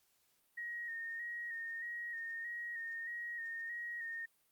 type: tone with vibrato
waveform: sine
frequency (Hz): 1864.7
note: A#6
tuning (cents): 0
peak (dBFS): -40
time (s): 0.57-4.26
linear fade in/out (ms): 10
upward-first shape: square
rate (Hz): 1.6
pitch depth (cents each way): 26
effects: white hiss -75 dBFS RMS until 4.51 s + Opus 48 kbps